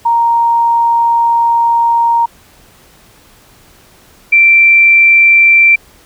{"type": "tone pair in turn", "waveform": "sine", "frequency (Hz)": [932.3, 2349], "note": ["A#5", "D7"], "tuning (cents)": [0, 0], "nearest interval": "octave + major third", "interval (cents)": 1600, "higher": "second", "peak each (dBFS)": [-7, -3], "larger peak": "second", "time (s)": [[0.05, 2.26], [4.32, 5.76]], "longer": "first", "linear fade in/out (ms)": 10, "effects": ["pink hiss -44 dBFS RMS until 6.05 s"]}